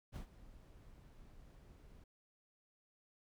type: noise with ADSR envelope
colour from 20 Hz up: brown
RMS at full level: -43 dBFS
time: 0.12-2.04 s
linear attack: 40 ms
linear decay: 100 ms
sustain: -16 dB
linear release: 4 ms
effects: none